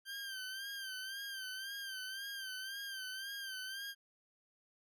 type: tone with vibrato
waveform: 20% pulse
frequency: 1568 Hz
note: G6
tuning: in tune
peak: -37 dBFS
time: 0.05-3.95 s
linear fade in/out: 50 ms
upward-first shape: sine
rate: 1.9 Hz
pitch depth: 63 cents each way
effects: none